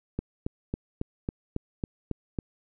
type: click train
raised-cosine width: 3 ms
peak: -16 dBFS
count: 9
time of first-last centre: 0.19-2.388 s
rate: 3.64 Hz
effects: none